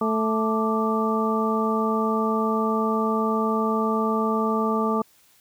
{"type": "harmonic tone with a mistuned harmonic", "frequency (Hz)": 220, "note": "A3", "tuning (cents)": 0, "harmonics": [1, 2, 3, 4, 5], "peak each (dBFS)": [-24, -26, -31, -30, -26], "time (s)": [0.01, 5.02], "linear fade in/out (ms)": 5, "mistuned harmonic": 5, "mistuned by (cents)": 110, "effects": ["white hiss -58 dBFS RMS until 5.4 s"]}